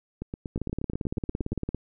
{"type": "two click trains", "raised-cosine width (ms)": 3, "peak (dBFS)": [-20, -16], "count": [12, 22], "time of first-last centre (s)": [[0.22, 1.53], [0.56, 1.746]], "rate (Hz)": [8.4, 17.7], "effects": []}